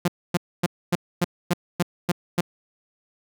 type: tone bursts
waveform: sawtooth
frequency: 175.1 Hz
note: F3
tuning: 5 cents sharp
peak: -14 dBFS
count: 9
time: 0.05-2.409 s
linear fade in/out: 5 ms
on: 31 ms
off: 260 ms
effects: none